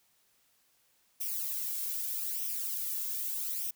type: noise with flanger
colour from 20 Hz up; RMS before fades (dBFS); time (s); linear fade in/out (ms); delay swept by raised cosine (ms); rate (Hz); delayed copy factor
violet; -35; 1.2-3.71; 10; 0.34 to 1.84; 0.81; +0.6
effects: white hiss -70 dBFS RMS until 3.75 s